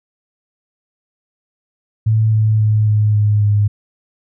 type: tone with pitch steps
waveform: sine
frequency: 110 / 108.67 / 107.36 / 106.07 / 104.79 / 103.53 Hz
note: A2 / A2 / A2 / G#2 / G#2 / G#2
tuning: 0 / -21 / -42 / +37 / +16 / -5 cents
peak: -10 dBFS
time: 2.06-3.68 s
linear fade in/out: 10 ms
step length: 270 ms
effects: none